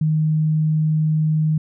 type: tone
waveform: sine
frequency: 155.56 Hz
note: D#3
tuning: in tune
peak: -15 dBFS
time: 0.01-1.58 s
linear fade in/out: 5 ms
effects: none